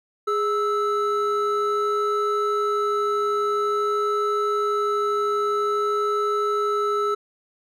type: tone pair together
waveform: triangle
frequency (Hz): 413.6 / 1313.1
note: G#4 / E6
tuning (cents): -7 / -7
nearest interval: octave + minor sixth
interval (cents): 2000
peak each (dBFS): -21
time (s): 0.27-7.15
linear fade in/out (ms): 10
effects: none